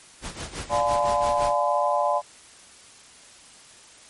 pink noise with tremolo, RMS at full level -32 dBFS, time 0.21-1.55 s, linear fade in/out 50 ms, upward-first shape sine, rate 5.9 Hz, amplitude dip 75%
sine chord, D diminished seventh, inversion none, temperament just, 587.3 / 704.8 / 845.8 / 1014.9 Hz, D5 / F5 / Ab5 / Cb6, 0 / +16 / +31 / +47 cents, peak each -24 / -26 / -26 / -25 dBFS, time 0.69-2.22 s, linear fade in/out 50 ms
effects white hiss -49 dBFS RMS until 4.09 s + MP3 48 kbps

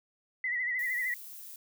sine tone with vibrato, 1975.5 Hz, B6, in tune, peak -29 dBFS, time 0.44-1.14 s, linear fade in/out 2 ms, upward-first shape sine, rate 13 Hz, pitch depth 67 cents each way
violet noise, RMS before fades -46 dBFS, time 0.79-1.56 s, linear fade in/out 2 ms
effects none

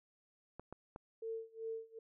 clicks, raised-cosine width 1 ms, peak -33 dBFS, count 3, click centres 0.596 / 0.726 / 0.961 s
sine tone with tremolo, 449.6 Hz, A4, 37 cents sharp, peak -38 dBFS, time 1.22-1.99 s, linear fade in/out 5 ms, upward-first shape sine, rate 2.6 Hz, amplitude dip 95%
effects none

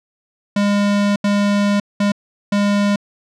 square tone bursts at uneven times, 203.3 Hz, G#3, 37 cents flat, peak -14 dBFS, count 4, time 0.56-1.16 / 1.24-1.8 / 2-2.12 / 2.52-2.96 s, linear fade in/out 5 ms, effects low-pass 6000 Hz 12 dB/octave

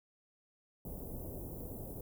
pink band-stop noise, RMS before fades -44 dBFS, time 0.85-2.01 s, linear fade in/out 2 ms, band 610 to 13000 Hz, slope 24 dB/octave, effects none

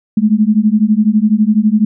sine beating tone pair, 207.7 / 219.7 Hz, G#3 / A3, 0 / -2 cents, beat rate 12 Hz, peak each -11 dBFS, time 0.17-1.85 s, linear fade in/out 5 ms, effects none

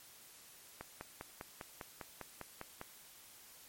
click train, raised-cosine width 0.5 ms, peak -28 dBFS, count 11, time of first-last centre 0.81-2.814 s, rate 4.99 Hz, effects white hiss -58 dBFS RMS until 3.68 s + MP3 64 kbps

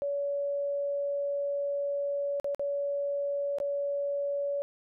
sine tone with dropouts, 567 Hz, C#5, 39 cents sharp, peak -28 dBFS, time 0.02-4.62 s, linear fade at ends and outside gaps 0 ms, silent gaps 2.399-2.444 / 2.547-2.595 / 3.585-3.601 s, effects none

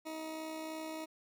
20% pulse tone with amplitude modulation, 316.6 Hz, D#4, 30 cents sharp, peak -34 dBFS, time 0.05-1.06 s, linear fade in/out 20 ms, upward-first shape sine, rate 63.1 Hz, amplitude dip 30%, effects none

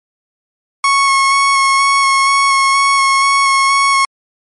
30% pulse tone with vibrato, 1098 Hz, C#6, 17 cents flat, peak -6 dBFS, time 0.84-4.05 s, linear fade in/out 2 ms, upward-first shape square, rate 2.1 Hz, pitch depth 11 cents each way, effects MP3 48 kbps

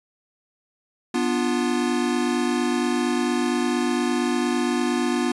square chord, B diminished, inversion none, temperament equal with one note detuned, 245 / 293.7 / 349.2 Hz, B3 / D4 / F4, -14 / 0 / 0 cents, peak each -24 / -28 / -26 dBFS, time 1.14-5.32 s, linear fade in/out 5 ms, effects resampled to 24000 Hz

